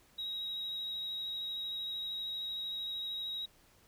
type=tone with vibrato; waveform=sine; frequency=3815 Hz; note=A#7; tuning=39 cents sharp; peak=-35 dBFS; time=0.18-3.46 s; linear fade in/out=10 ms; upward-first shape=sine; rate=13 Hz; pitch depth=13 cents each way; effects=tanh soft clip ceiling -33 dBFS + pink hiss -65 dBFS RMS until 3.87 s